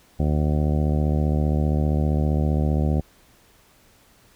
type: harmonic tone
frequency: 75.2 Hz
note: D2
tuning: 42 cents sharp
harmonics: 1 / 2 / 3 / 4 / 5 / 6 / 7 / 8 / 9 / 10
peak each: -21 / -23 / -27 / -32 / -34 / -39 / -35 / -37 / -41 / -38 dBFS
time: 0.19-3.01 s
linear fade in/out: 10 ms
effects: pink hiss -56 dBFS RMS until 4.35 s